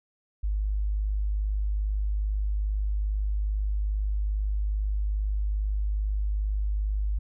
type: tone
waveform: sine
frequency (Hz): 51.2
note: G#1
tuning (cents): -24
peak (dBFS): -24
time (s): 0.43-7.19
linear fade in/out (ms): 10
effects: none